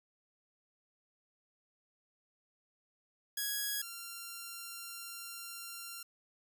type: tone pair in turn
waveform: 5% pulse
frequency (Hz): 1661.2 / 1378.9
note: G#6 / F6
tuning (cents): 0 / -22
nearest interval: minor third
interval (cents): 322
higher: first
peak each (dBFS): -23 / -32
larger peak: first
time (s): 3.37-3.82 / 3.82-6.03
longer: second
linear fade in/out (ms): 5
effects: none